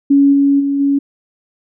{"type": "tone with level steps", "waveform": "sine", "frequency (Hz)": 279.9, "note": "C#4", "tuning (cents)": 17, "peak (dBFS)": [-6, -8, -13, -10], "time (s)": [0.1, 0.99], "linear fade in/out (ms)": 10, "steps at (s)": [0.32, 0.59, 0.79], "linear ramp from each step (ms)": 20, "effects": []}